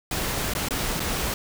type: noise with dropouts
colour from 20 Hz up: pink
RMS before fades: -27 dBFS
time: 0.11-1.34 s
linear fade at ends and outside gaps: 2 ms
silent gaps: 0.537-0.55 / 0.686-0.707 / 0.996-1.002 s
effects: none

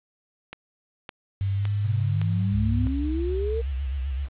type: click train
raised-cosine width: 0.2 ms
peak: -17 dBFS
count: 4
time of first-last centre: 0.53-2.215 s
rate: 1.78 Hz
type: tone with pitch glide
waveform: sine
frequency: 98 to 102.22 Hz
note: G2 to G#2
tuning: 0 to -27 cents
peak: -22 dBFS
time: 1.41-2.87 s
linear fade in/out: 0 ms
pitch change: +73 cents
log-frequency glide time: 1.54-1.68 s
type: exponential sweep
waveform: sine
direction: up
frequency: 116.54 to 466.2 Hz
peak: -26 dBFS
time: 1.84-3.62 s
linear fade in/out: 20 ms
type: tone with vibrato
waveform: sine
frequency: 67.2 Hz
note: C2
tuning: 47 cents sharp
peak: -25 dBFS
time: 2.51-4.29 s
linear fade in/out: 50 ms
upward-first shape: sine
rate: 7.8 Hz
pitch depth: 110 cents each way
effects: resampled to 8000 Hz + 8-bit

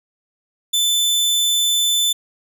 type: tone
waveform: sawtooth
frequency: 3520 Hz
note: A7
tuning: in tune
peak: -12 dBFS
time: 0.73-2.13 s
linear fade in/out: 10 ms
effects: none

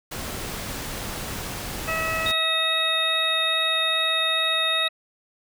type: noise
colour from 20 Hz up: pink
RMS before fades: -32 dBFS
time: 0.11-2.32 s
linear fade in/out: 10 ms
type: harmonic tone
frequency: 645 Hz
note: E5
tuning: 38 cents flat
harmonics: 1 / 2 / 3 / 4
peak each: -31 / -29 / -29 / -29 dBFS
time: 1.87-4.89 s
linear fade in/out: 20 ms
type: tone with vibrato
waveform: triangle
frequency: 3729 Hz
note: A#7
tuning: in tune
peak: -21 dBFS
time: 2.26-4.88 s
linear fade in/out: 2 ms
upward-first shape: triangle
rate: 2.4 Hz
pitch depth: 9 cents each way
effects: none

